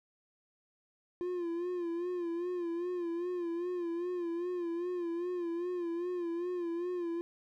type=tone with vibrato; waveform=triangle; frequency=348.2 Hz; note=F4; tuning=5 cents flat; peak=-31 dBFS; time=1.21-7.21 s; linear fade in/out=0 ms; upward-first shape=sine; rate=2.5 Hz; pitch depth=66 cents each way; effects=none